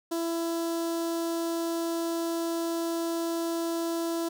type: tone with notch filter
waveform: sawtooth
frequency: 333.9 Hz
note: E4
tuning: 22 cents sharp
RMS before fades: -30 dBFS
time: 0.11-4.29 s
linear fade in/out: 10 ms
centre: 2200 Hz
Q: 0.77
effects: none